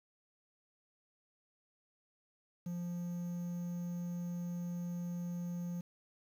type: tone with quantisation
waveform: triangle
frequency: 174.61 Hz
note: F3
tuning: in tune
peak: -35 dBFS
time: 2.66-5.81 s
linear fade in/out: 5 ms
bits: 10
effects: none